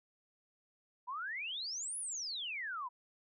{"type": "exponential two-way sweep", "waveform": "sine", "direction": "up then down", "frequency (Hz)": [949, 10580, 949], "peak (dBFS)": -38, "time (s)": [1.07, 2.89], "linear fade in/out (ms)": 20, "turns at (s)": 1.98, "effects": []}